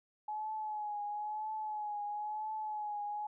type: tone with vibrato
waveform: sine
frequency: 846 Hz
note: G#5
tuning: 32 cents sharp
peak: -36 dBFS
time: 0.28-3.27 s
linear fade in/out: 5 ms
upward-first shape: triangle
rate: 1 Hz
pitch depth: 48 cents each way
effects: none